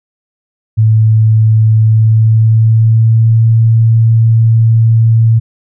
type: tone with pitch glide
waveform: sine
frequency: 110 to 113.29 Hz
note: A2 to A#2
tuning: 0 to -49 cents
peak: -4 dBFS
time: 0.77-5.4 s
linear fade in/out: 20 ms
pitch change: +51 cents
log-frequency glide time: 1.81-3.48 s
effects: none